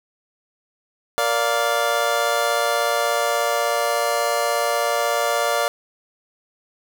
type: chord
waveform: 25% pulse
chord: Bb major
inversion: none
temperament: just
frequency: 466.2 / 582.7 / 699.2 Hz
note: Bb4 / D5 / F5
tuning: 0 / -14 / +2 cents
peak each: -22 / -18 / -19 dBFS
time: 1.18-5.68 s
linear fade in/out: 0 ms
effects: none